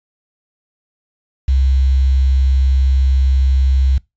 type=tone with quantisation; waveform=sine; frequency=66.3 Hz; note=C2; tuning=23 cents sharp; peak=-10 dBFS; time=1.48-3.98 s; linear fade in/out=5 ms; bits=6; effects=noise-tail reverb RT60 0.2 s tail -23 dB re dry + resampled to 16000 Hz